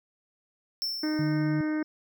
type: tone with exponential decay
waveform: square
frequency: 5380 Hz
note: E8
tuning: 34 cents sharp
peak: -27 dBFS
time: 0.82-1.84 s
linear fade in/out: 0 ms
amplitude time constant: 220 ms
type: harmonic tone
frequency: 307.4 Hz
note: D#4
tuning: 21 cents flat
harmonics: 1 / 2 / 3 / 4 / 5 / 6 / 7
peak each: -26 / -40 / -46 / -46 / -41 / -44 / -47 dBFS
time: 1.03-1.83 s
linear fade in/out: 5 ms
type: tone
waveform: sine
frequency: 150.1 Hz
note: D3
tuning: 38 cents sharp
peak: -27 dBFS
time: 1.19-1.61 s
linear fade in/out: 2 ms
effects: none